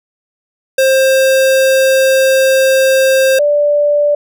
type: tone pair in turn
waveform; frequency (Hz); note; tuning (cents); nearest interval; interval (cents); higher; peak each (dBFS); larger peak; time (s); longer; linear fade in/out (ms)
square / sine; 530 / 585.9; C5 / D5; +22 / -4; major second; 174; second; -8; neither; 0.78-3.39 / 3.39-4.15; first; 5
effects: none